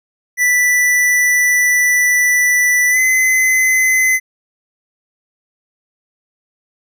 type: tone with pitch glide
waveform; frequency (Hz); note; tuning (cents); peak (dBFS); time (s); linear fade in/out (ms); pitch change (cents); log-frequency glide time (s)
square; 1975.5 to 2038; B6 to C7; 0 to -46; -11; 0.37-4.2; 50; +54; 2.9-2.99
effects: none